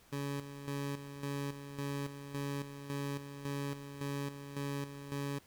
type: tone with tremolo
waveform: 20% pulse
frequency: 141 Hz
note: C#3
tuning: 30 cents sharp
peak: -31 dBFS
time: 0.12-5.39 s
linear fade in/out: 10 ms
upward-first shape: square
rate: 1.8 Hz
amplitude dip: 65%
effects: pink hiss -63 dBFS RMS until 5.46 s